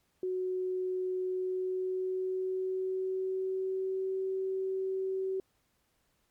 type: tone with pitch glide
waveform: sine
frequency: 369.6 to 380.6 Hz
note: F#4 to F#4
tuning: -2 to +49 cents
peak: -30 dBFS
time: 0.23-5.4 s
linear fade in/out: 2 ms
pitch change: +51 cents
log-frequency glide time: 1.24-4.18 s
effects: pink hiss -74 dBFS RMS until 6.3 s + MP3 96 kbps